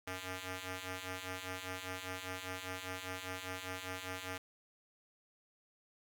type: ring-modulated tone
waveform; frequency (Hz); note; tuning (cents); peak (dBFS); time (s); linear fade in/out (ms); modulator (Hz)
5% pulse; 185; F#3; 0; -27; 0.07-4.38; 5; 1020
effects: none